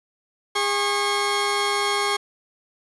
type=tone pair together; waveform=15% pulse; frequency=407.6 / 1088.2 Hz; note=G#4 / C#6; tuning=-32 / -32 cents; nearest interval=octave + perfect fourth; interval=1700 cents; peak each=-17 dBFS; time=0.55-2.17 s; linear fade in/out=10 ms; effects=resampled to 24000 Hz + 7-bit